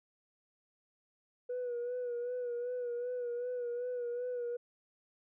sine tone with vibrato, 487.8 Hz, B4, 21 cents flat, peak -33 dBFS, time 1.49-4.57 s, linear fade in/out 10 ms, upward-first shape sine, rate 2.6 Hz, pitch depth 41 cents each way, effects tanh soft clip ceiling -32 dBFS

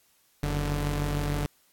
sawtooth tone pair together, 46.5 / 146.3 Hz, F#1 / D3, +9 / -6 cents, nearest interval octave + minor sixth, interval 1985 cents, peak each -25 dBFS, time 0.43-1.46 s, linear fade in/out 0 ms, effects white hiss -65 dBFS RMS until 1.72 s + AAC 64 kbps

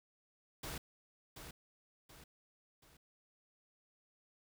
pink noise with echo, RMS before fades -44 dBFS, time 0.63-0.78 s, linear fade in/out 5 ms, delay 730 ms, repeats 3, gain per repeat -7 dB, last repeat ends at 2.97 s, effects none

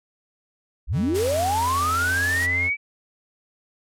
sine linear sweep, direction up, 36.01 to 2320 Hz, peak -20 dBFS, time 0.87-2.77 s, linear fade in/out 50 ms
square tone with vibrato, 87.31 Hz, F2, in tune, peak -29 dBFS, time 0.92-2.71 s, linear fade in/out 50 ms, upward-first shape sine, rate 0.86 Hz, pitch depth 25 cents each way
white noise, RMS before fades -31 dBFS, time 1.14-2.47 s, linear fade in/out 20 ms
effects low-pass 11000 Hz 12 dB/octave

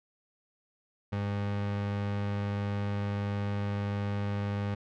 30% pulse tone with vibrato, 101.5 Hz, G#2, 39 cents flat, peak -27 dBFS, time 1.12-4.75 s, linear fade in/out 10 ms, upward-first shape triangle, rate 20 Hz, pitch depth 17 cents each way, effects low-pass 3000 Hz 12 dB/octave

